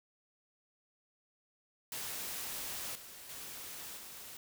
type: noise with level steps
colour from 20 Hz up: white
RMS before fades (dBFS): -41 / -51 / -46 / -49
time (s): 1.92-4.37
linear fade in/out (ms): 2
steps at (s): 2.95 / 3.29 / 3.97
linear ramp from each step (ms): 5
effects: none